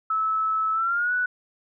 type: tone with pitch glide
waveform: sine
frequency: 1303 to 1479.6 Hz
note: E6 to F#6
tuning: -20 to 0 cents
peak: -21 dBFS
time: 0.1-1.26 s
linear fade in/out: 5 ms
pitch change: +220 cents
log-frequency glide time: 0.73-1.13 s
effects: none